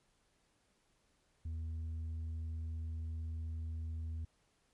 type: tone with tanh clipping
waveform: sine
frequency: 80.7 Hz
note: E2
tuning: 36 cents flat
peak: -39 dBFS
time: 1.45-4.25 s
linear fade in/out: 5 ms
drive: 3 dB
effects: pink hiss -75 dBFS RMS until 4.73 s + resampled to 24000 Hz